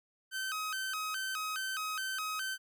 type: tone with vibrato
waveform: sawtooth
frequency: 1396.9 Hz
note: F6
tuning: in tune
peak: -31 dBFS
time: 0.31-2.58 s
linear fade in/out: 50 ms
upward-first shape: square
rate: 2.4 Hz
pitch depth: 170 cents each way
effects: none